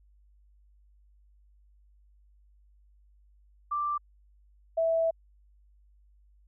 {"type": "tone pair in turn", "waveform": "sine", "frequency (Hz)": [1177, 656.2], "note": ["D6", "E5"], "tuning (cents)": [3, -8], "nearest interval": "minor seventh", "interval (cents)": 1011, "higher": "first", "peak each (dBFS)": [-27, -23], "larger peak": "second", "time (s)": [[3.71, 3.98], [4.77, 5.11]], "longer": "second", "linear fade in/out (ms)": 10, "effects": ["added 50 Hz sine -58 dBFS peak until 6.47 s"]}